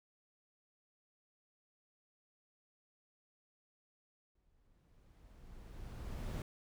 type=noise with exponential growth; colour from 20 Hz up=brown; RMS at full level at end=-37 dBFS; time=4.35-6.42 s; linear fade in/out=2 ms; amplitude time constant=450 ms; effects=none